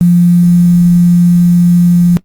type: tone with quantisation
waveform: sine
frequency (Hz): 174.61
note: F3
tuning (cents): 0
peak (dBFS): -3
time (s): 0.01-2.17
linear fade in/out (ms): 0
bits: 5
effects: noise-tail reverb RT60 0.1 s tail -20 dB re dry + Opus 24 kbps